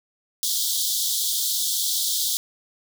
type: high-pass noise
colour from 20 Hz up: pink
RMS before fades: -24 dBFS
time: 0.43-2.37 s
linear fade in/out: 0 ms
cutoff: 3300 Hz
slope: 96 dB/octave
effects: none